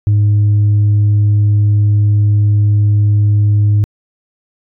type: tone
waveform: sine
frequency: 103.83 Hz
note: G#2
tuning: in tune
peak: -5 dBFS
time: 0.07-3.84 s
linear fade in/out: 0 ms
effects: tanh soft clip ceiling -6 dBFS